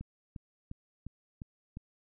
click train, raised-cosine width 5 ms, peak -29 dBFS, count 6, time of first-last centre 0.01-1.771 s, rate 2.84 Hz, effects none

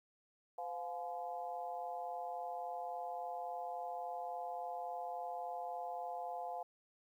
harmonic tone with a mistuned harmonic, 170 Hz, F3, 46 cents flat, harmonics 3 / 4 / 5 / 6, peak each -48 / -42 / -46 / -55 dBFS, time 0.58-6.63 s, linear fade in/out 5 ms, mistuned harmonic 4, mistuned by +66 cents, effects 12-bit

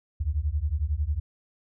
sine beating tone pair, 69.3 / 80.3 Hz, C#2 / E2, 0 / -45 cents, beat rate 11 Hz, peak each -27 dBFS, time 0.2-1.2 s, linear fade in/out 10 ms, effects none

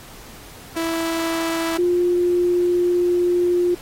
sawtooth / sine tone pair in turn, 329.6 / 353.2 Hz, E4 / F4, 0 / +20 cents, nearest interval minor second, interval 120 cents, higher second, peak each -17 / -15 dBFS, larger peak second, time 0.76-1.78 / 1.78-3.75 s, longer second, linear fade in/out 10 ms, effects pink hiss -42 dBFS RMS until 3.81 s + AAC 48 kbps

